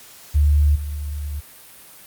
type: tone with level steps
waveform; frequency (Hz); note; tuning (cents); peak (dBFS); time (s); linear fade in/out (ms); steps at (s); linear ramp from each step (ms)
sine; 73.42; D2; 0; -12 / -24; 0.34-1.41; 20; 0.75; 10
effects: white hiss -44 dBFS RMS until 2.06 s + Opus 48 kbps